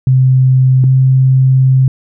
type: tone pair in turn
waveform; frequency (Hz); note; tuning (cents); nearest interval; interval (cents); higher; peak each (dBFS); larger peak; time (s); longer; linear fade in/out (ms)
sine; 130 / 131.36; C3 / C3; -11 / +7; unison; 18; second; -5; neither; 0.07-0.84 / 0.84-1.88; second; 2
effects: none